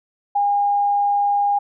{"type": "tone", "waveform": "sine", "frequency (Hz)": 812, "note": "G#5", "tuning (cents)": -39, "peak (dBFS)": -15, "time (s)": [0.35, 1.59], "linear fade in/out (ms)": 10, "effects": []}